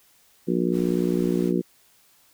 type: harmonic tone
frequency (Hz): 59.7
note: A#1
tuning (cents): +42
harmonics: 3 / 4 / 5 / 6 / 7 / 8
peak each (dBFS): -25 / -27 / -27 / -25 / -35 / -33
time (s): 0.47-1.62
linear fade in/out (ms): 20
type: noise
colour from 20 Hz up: pink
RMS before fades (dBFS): -44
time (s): 0.71-1.53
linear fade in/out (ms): 50
effects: white hiss -59 dBFS RMS until 2.33 s